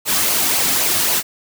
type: noise with flanger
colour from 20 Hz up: white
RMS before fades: -17 dBFS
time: 0.05-1.23 s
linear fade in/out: 50 ms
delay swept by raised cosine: 0.54 to 2.14 ms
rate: 3.8 Hz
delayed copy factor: -0.5
effects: none